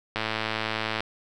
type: click train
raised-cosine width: 0.3 ms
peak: -11 dBFS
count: 94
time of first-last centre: 0.16-1.005 s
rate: 110 Hz
effects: none